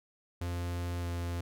45% pulse tone with pitch glide, 87.31 to 86.36 Hz, F2 to F2, 0 to -19 cents, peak -33 dBFS, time 0.41-1.41 s, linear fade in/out 5 ms, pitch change -19 cents, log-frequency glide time 1-1.05 s, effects none

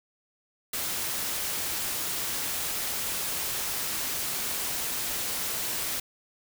white noise, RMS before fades -31 dBFS, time 0.73-6 s, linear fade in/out 5 ms, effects none

